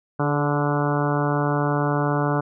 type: harmonic tone with a mistuned harmonic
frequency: 145.8 Hz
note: D3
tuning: 12 cents flat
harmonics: 1 / 2 / 3 / 4 / 5 / 6 / 7 / 8 / 9 / 10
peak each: -23 / -26 / -28 / -29 / -30 / -31 / -31 / -32 / -33 / -33 dBFS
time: 0.19-2.41 s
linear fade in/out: 10 ms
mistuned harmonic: 3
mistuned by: -25 cents
effects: none